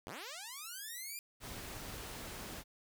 5% pulse linear sweep, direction up, 66.2 to 2431 Hz, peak -33 dBFS, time 0.07-1.19 s, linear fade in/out 0 ms
pink noise, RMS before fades -46 dBFS, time 1.4-2.64 s, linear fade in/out 50 ms
effects none

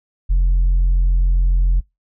sine tone with tanh clipping, 43.65 Hz, F1, in tune, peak -12 dBFS, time 0.29-1.81 s, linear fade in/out 20 ms, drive 1 dB, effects noise-tail reverb RT60 0.2 s tail -24 dB re dry

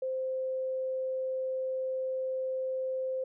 sine tone, 521 Hz, C5, 7 cents flat, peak -30 dBFS, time 0.02-3.24 s, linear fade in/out 5 ms, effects none

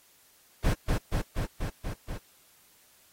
brown noise with echo, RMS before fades -23 dBFS, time 0.64-0.74 s, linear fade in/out 10 ms, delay 240 ms, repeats 6, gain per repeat -2 dB, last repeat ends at 2.18 s, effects white hiss -61 dBFS RMS until 3.12 s + AAC 48 kbps

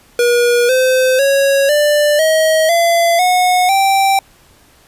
square tone with pitch steps, 480.6 / 515.1 / 552.1 / 591.7 / 634.2 / 679.7 / 728.5 / 780.7 Hz, B4 / C5 / C#5 / D5 / D#5 / F5 / F#5 / G5, -47 / -27 / -7 / +13 / +33 / -47 / -27 / -7 cents, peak -10 dBFS, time 0.19-4.19 s, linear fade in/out 2 ms, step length 500 ms, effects pink hiss -48 dBFS RMS until 4.87 s + resampled to 32000 Hz

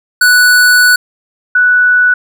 square / sine tone pair in turn, 1480 / 1480 Hz, F#6 / F#6, 0 / 0 cents, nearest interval unison, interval 0 cents, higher neither, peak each -5 dBFS, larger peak neither, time 0.21-0.96 / 1.55-2.14 s, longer first, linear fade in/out 5 ms, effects none

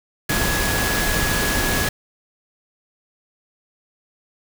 sine tone in noise, 1679 Hz, G#6, 18 cents sharp, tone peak -25 dBFS, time 0.29-1.89 s, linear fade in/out 5 ms, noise pink, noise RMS -21 dBFS, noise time 0.29-1.89 s, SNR -7 dB, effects none

